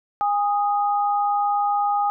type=tone pair together; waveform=sine; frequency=816.6 / 1244.5 Hz; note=G#5 / D#6; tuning=-29 / 0 cents; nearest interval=perfect fifth; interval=729 cents; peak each=-19 / -25 dBFS; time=0.21-2.1 s; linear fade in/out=0 ms; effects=none